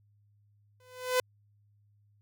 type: tone with exponential growth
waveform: sawtooth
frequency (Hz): 505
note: B4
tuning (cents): +39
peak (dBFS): -18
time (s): 0.8-1.2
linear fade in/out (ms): 2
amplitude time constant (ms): 85
effects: added 103 Hz sine -63 dBFS peak until 2.21 s